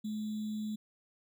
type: tone with sample-and-hold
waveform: sine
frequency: 214 Hz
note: A3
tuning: 48 cents flat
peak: -34 dBFS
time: 0.04-0.76 s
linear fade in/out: 10 ms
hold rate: 3675 Hz
effects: none